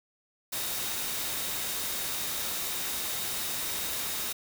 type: tone in noise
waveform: sine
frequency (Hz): 3729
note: A#7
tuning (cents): 0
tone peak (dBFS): -43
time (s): 0.52-4.33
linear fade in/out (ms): 10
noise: white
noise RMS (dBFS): -33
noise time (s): 0.52-4.33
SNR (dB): -13
effects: none